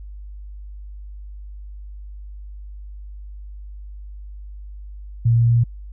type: tone with pitch steps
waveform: sine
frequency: 116.54 / 117.28 / 118.03 Hz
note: A#2 / A#2 / A#2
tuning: 0 / +11 / +22 cents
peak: -12 dBFS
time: 5.25-5.64 s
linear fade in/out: 10 ms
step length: 130 ms
effects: added 50 Hz sine -33 dBFS peak until 5.92 s